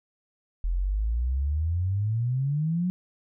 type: exponential sweep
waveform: sine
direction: up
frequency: 41.2 to 185 Hz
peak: -23 dBFS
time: 0.64-2.9 s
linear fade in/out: 0 ms
effects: none